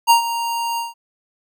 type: tone with ADSR envelope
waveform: square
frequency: 932.3 Hz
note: A#5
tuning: in tune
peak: -8 dBFS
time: 0.07-0.94 s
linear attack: 33 ms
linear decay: 110 ms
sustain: -13 dB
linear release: 160 ms
effects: none